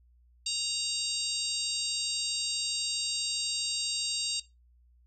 harmonic tone, 932.3 Hz, A#5, in tune, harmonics 3 / 4 / 5 / 6 / 7 / 8 / 9, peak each -38 / -35 / -33 / -43 / -44 / -36 / -40 dBFS, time 0.46-4.4 s, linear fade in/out 5 ms, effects noise-tail reverb RT60 0.2 s tail -17 dB re dry + added 60 Hz sine -59 dBFS peak until 5.06 s

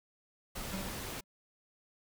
pink noise, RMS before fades -41 dBFS, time 0.55-1.21 s, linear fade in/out 10 ms
square tone with exponential decay, 192.1 Hz, G3, 35 cents flat, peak -36 dBFS, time 0.73-1.24 s, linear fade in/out 2 ms, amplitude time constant 110 ms
effects none

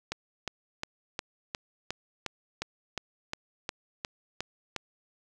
click train, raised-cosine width 0.2 ms, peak -15 dBFS, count 14, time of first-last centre 0.12-4.763 s, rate 2.8 Hz, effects none

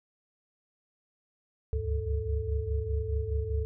sine tone cluster, 69.3 / 74.2 / 100.6 / 439.8 Hz, C#2 / D2 / G2 / A4, 0 / +18 / +45 / -1 cents, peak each -33 / -31 / -35 / -36 dBFS, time 1.73-3.65 s, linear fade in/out 0 ms, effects none

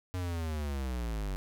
square linear sweep, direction down, 92.3 to 46.25 Hz, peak -33 dBFS, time 0.14-1.36 s, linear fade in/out 0 ms, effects none

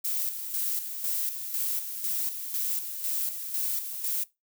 violet noise with tremolo, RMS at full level -29 dBFS, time 0.04-4.24 s, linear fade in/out 10 ms, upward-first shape square, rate 2 Hz, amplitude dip 55%, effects noise-tail reverb RT60 0.2 s tail -20 dB re dry

